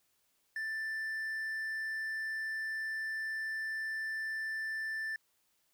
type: tone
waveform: triangle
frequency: 1769 Hz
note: A6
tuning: 9 cents sharp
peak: -33 dBFS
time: 0.56-5.16 s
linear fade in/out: 2 ms
effects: white hiss -75 dBFS RMS until 5.73 s

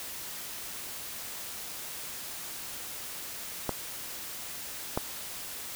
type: clicks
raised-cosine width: 1 ms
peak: -14 / -13 dBFS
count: 2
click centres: 3.693 / 4.975 s
effects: white hiss -40 dBFS RMS until 5.75 s

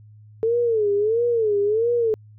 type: tone with vibrato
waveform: sine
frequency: 440 Hz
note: A4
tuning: in tune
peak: -17 dBFS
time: 0.43-2.14 s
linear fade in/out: 0 ms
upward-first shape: sine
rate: 1.5 Hz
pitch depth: 150 cents each way
effects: added 106 Hz sine -44 dBFS peak until 2.38 s

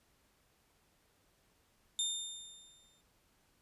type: tone with exponential decay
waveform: 25% pulse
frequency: 3623 Hz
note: A7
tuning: 50 cents sharp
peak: -27 dBFS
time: 1.99-3.01 s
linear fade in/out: 1 ms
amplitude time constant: 220 ms
effects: pink hiss -72 dBFS RMS until 3.61 s + resampled to 32000 Hz

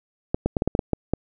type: clicks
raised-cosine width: 2 ms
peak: -7 dBFS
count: 9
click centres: 0.345 / 0.46 / 0.568 / 0.621 / 0.676 / 0.751 / 0.792 / 0.933 / 1.136 s
effects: none

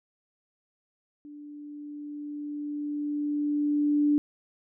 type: tone with level ramp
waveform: sine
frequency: 293.7 Hz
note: D4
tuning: in tune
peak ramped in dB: -42 to -19 dBFS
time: 1.25-4.18 s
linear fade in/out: 0 ms
effects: none

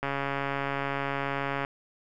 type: click train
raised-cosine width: 0.5 ms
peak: -15 dBFS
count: 226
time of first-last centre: 0.03-1.649 s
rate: 139 Hz
effects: none

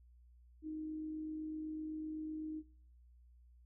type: tone with amplitude modulation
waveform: sine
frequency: 311.1 Hz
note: D#4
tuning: in tune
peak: -39 dBFS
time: 0.62-2.63 s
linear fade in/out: 50 ms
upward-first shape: sine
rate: 47.9 Hz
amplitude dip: 30%
effects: noise-tail reverb RT60 0.7 s tail -26 dB re dry + added 60 Hz sine -60 dBFS peak until 3.65 s

